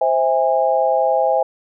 sine chord, C augmented, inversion none, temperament just, 523.3 / 654.1 / 817.6 Hz, C5 / E5 / G#5, 0 / -14 / -27 cents, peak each -18 dBFS, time 0.01-1.43 s, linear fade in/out 5 ms, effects none

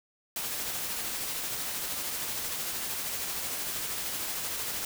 white noise with tremolo, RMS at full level -33 dBFS, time 0.36-4.85 s, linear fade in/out 2 ms, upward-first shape sine, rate 13 Hz, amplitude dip 25%, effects none

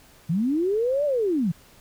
sine linear two-way sweep, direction up then down, 150.1 to 600 to 150.1 Hz, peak -20 dBFS, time 0.29-1.52 s, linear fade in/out 10 ms, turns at 1.05 s, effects pink hiss -53 dBFS RMS until 1.8 s

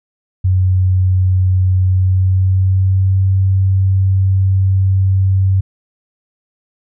sine tone with pitch glide, 92.8 to 95.57 Hz, F#2 to G2, +6 to -43 cents, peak -9 dBFS, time 0.44-5.61 s, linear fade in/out 10 ms, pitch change +51 cents, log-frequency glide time 1.83-3.22 s, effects none

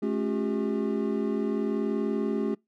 triangle tone cluster, 215.2 / 274.9 / 360.1 / 400.7 Hz, A3 / C#4 / F#4 / G4, -38 / -14 / -47 / +38 cents, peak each -27 / -30 / -31 / -29 dBFS, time 0.02-2.55 s, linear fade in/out 10 ms, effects noise-tail reverb RT60 0.2 s tail -26 dB re dry

